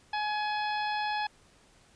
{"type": "harmonic tone", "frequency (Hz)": 843, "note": "G#5", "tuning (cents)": 26, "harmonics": [1, 2, 3, 4, 5, 6], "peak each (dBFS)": [-30, -36, -40, -42, -44, -46], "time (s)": [0.13, 1.27], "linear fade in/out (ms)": 5, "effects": ["pink hiss -61 dBFS RMS until 1.95 s", "resampled to 22050 Hz"]}